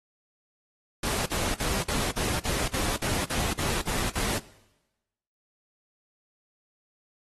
pink noise bursts, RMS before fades -29 dBFS, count 12, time 1.03-4.384 s, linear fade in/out 5 ms, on 230 ms, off 54 ms, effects noise-tail reverb RT60 1.0 s tail -19 dB re dry + AAC 32 kbps

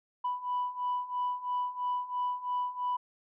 sine beating tone pair, 987.8 / 990.8 Hz, B5 / B5, 0 / +5 cents, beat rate 3 Hz, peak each -34 / -31 dBFS, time 0.24-2.97 s, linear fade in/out 10 ms, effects tanh soft clip ceiling -25 dBFS

